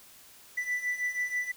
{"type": "beating tone pair", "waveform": "triangle", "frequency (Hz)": [1975.5, 1981.7], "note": ["B6", "B6"], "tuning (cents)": [0, 5], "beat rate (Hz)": 6.2, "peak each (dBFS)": [-33, -29], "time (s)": [0.57, 1.52], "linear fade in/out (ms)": 10, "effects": ["white hiss -54 dBFS RMS until 1.56 s"]}